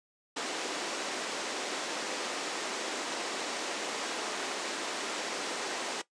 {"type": "band-pass noise", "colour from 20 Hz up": "pink", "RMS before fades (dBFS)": -36, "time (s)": [0.36, 6.02], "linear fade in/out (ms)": 10, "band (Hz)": [290, 8100], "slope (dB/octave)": 24, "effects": ["noise-tail reverb RT60 0.1 s tail -17 dB re dry", "resampled to 22050 Hz"]}